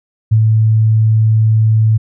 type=tone with ADSR envelope; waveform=sine; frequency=110 Hz; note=A2; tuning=in tune; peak=-5 dBFS; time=0.31-1.98 s; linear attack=14 ms; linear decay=75 ms; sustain=-2 dB; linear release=15 ms; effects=none